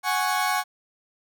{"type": "chord", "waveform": "30% pulse", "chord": "F# suspended second", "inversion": "none", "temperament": "equal", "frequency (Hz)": [740, 830.6, 1108.7], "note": ["F#5", "G#5", "C#6"], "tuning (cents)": [0, 0, 0], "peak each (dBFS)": -24, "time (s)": [0.03, 0.64], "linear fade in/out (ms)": 50, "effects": []}